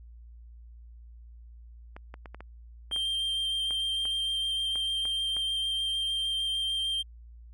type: clicks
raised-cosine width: 0.5 ms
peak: -28 dBFS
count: 12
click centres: 1.965 / 2.141 / 2.258 / 2.346 / 2.406 / 2.913 / 2.962 / 3.708 / 4.054 / 4.757 / 5.054 / 5.367 s
type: tone with vibrato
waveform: triangle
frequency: 3167 Hz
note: G7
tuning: 17 cents sharp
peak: -26 dBFS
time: 2.91-7.03 s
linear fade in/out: 20 ms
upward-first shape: sine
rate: 6.6 Hz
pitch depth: 9 cents each way
effects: added 58 Hz sine -46 dBFS peak until 7.53 s